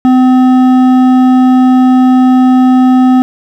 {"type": "tone with hard clipping", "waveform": "sine", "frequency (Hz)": 255.6, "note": "C4", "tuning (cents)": -40, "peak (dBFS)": -5, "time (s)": [0.05, 3.22], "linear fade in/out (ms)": 0, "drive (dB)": 9, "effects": []}